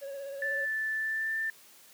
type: tone with vibrato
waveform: triangle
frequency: 554.4 Hz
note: C#5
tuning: in tune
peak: -35 dBFS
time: 0.01-0.66 s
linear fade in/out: 20 ms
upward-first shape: sine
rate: 16 Hz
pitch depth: 32 cents each way
type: tone with pitch glide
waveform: sine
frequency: 1757 to 1782.6 Hz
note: A6 to A6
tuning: -3 to +22 cents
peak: -29 dBFS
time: 0.42-1.5 s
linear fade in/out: 2 ms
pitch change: +25 cents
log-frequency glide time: 0.95-1.39 s
effects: white hiss -56 dBFS RMS until 1.93 s + high-pass 150 Hz 12 dB/octave